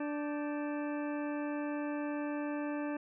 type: harmonic tone with a mistuned harmonic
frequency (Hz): 293.7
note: D4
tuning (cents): 0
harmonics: 1 / 2 / 3 / 4 / 5 / 6 / 8 / 9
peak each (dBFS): -35 / -41 / -46 / -49 / -50 / -50 / -56 / -54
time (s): 0-2.97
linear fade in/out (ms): 5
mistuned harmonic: 5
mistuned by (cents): +100
effects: none